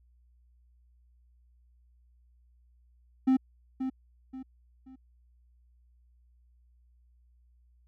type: tone with echo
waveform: triangle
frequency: 261.6 Hz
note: C4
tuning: in tune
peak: -18 dBFS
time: 3.27-3.37 s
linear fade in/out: 10 ms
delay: 530 ms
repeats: 3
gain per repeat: -9 dB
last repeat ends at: 4.96 s
effects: added 60 Hz sine -60 dBFS peak until 7.87 s